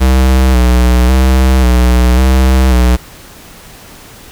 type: tone with vibrato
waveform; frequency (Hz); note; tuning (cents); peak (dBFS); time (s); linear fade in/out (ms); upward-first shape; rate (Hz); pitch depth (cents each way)
square; 63.2; B1; +41; -6; 0-2.97; 20; square; 0.92; 44
effects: pink hiss -35 dBFS RMS until 4.31 s